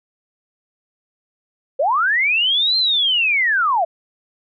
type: linear two-way sweep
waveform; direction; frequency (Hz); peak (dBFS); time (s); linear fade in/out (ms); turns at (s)
sine; up then down; 499.3 to 4186 to 624; -14; 1.79-3.85; 10; 2.77
effects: none